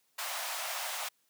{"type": "high-pass noise", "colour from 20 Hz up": "pink", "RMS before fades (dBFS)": -37, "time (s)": [0.18, 1.09], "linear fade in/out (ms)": 10, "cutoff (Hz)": 620, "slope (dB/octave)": 48, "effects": ["white hiss -73 dBFS RMS until 1.29 s", "high-pass 150 Hz 12 dB/octave"]}